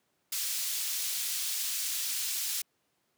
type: high-pass noise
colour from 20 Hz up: pink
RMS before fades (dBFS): -33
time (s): 0.32-2.62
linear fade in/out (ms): 5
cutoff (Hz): 4200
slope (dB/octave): 12
effects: pink hiss -75 dBFS RMS until 3.17 s + high-pass 150 Hz 12 dB/octave